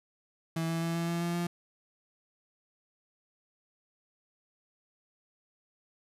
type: tone with pitch steps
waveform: 35% pulse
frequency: 163.7 / 165.22 / 166.75 / 168.3 / 169.86 / 171.44 / 173.03 Hz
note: E3 / E3 / E3 / E3 / F3 / F3 / F3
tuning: -12 / +4 / +20 / +36 / -48 / -32 / -16 cents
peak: -28 dBFS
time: 0.56-1.47 s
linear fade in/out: 5 ms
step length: 130 ms
effects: resampled to 32000 Hz